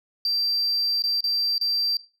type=tone with dropouts; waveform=sine; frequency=4700 Hz; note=D8; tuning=1 cent sharp; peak=-19 dBFS; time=0.25-1.97 s; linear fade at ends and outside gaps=2 ms; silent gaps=1.022-1.038 / 1.207-1.24 / 1.581-1.612 s; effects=noise-tail reverb RT60 0.3 s tail -18 dB re dry + tanh soft clip ceiling -19 dBFS